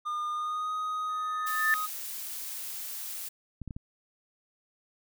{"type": "tone with pitch glide", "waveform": "triangle", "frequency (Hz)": [1213, 1250.7], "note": ["D#6", "D#6"], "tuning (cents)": [-44, 9], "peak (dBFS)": -28, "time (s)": [0.05, 1.87], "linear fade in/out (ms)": 20, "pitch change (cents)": 53, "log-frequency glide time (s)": [0.31, 0.72]}
{"type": "tone with exponential growth", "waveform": "sine", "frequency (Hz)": 1772, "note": "A6", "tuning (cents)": 12, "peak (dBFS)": -20, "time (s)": [1.09, 1.74], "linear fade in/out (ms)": 0, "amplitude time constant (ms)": 140}
{"type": "noise", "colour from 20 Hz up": "blue", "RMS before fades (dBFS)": -38, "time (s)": [1.46, 3.29], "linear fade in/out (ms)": 10}
{"type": "clicks", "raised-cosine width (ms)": 5, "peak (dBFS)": -26, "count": 4, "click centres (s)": [3.617, 3.677, 3.708, 3.765]}
{"effects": []}